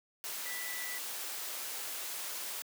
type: tone in noise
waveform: sine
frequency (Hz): 1975.5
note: B6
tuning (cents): 0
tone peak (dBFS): -41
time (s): 0.46-0.98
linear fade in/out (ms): 0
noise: white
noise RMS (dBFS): -40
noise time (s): 0.24-2.62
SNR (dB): -4
effects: high-pass 400 Hz 12 dB/octave